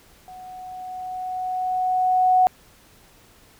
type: tone with level ramp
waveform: sine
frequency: 739 Hz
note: F#5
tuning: 2 cents flat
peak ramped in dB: -38 to -12 dBFS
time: 0.28-2.47 s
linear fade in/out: 0 ms
effects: pink hiss -53 dBFS RMS until 3.59 s